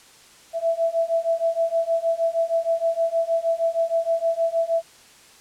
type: beating tone pair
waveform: sine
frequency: 660 / 666.4 Hz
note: E5 / E5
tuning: +2 / +19 cents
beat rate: 6.4 Hz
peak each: -23 / -22 dBFS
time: 0.53-4.83 s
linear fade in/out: 50 ms
effects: white hiss -50 dBFS RMS until 5.4 s + low-pass 9000 Hz 12 dB/octave